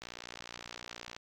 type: click train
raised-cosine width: 0.2 ms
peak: -25 dBFS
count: 69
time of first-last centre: 0.02-1.165 s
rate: 59.4 Hz
effects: AAC 64 kbps